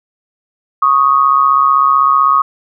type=tone pair together; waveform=sine; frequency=1108.7 / 1244.5 Hz; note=C#6 / D#6; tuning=0 / 0 cents; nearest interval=major second; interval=200 cents; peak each=-10 dBFS; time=0.82-2.42 s; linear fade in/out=5 ms; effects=none